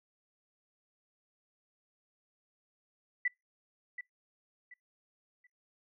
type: tone with echo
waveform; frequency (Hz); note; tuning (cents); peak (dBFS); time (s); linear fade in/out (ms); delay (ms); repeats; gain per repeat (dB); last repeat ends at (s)
sine; 1975.5; B6; 0; -27; 3.25-3.28; 5; 730; 3; -11; 5.47
effects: noise-tail reverb RT60 0.2 s tail -26 dB re dry